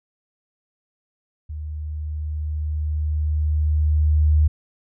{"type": "tone with level ramp", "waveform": "sine", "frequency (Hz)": 76.2, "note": "D#2", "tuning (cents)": -36, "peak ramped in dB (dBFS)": [-28, -12], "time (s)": [1.49, 4.48], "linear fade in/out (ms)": 10, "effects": []}